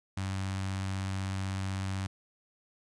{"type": "tone with notch filter", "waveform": "sawtooth", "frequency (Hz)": 96, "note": "G2", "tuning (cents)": -36, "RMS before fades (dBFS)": -34, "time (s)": [0.17, 2.07], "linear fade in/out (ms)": 5, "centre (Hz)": 440, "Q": 0.79, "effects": ["resampled to 22050 Hz", "11-bit"]}